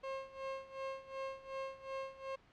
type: tone with tremolo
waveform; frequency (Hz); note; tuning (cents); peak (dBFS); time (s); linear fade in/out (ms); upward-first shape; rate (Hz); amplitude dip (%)
30% pulse; 536; C5; +42; -36; 0.03-2.36; 10; sine; 2.7; 85
effects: pink hiss -66 dBFS RMS until 2.52 s + low-pass 3000 Hz 12 dB/octave